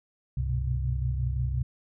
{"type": "tone cluster", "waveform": "sine", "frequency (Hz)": [66.3, 98.5, 121.7, 127.4], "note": ["C2", "G2", "B2", "C3"], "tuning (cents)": [23, 9, -25, -46], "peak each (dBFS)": [-28, -36, -35, -30], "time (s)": [0.37, 1.63], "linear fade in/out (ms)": 5, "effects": []}